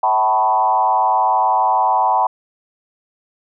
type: tone with frequency modulation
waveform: sine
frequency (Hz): 874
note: A5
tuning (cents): -12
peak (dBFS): -12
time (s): 0.03-2.27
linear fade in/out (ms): 5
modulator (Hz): 111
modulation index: 1.5
effects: none